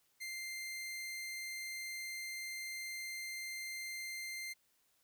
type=tone; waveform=sawtooth; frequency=2093 Hz; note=C7; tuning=in tune; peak=-38 dBFS; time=0.2-4.54 s; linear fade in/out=20 ms; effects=white hiss -75 dBFS RMS until 5.03 s